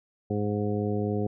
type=harmonic tone; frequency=103.83 Hz; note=G#2; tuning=in tune; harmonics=1 / 2 / 3 / 4 / 5 / 7; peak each=-30 / -30 / -34 / -31 / -36 / -39 dBFS; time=0.3-1.27 s; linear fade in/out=5 ms; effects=none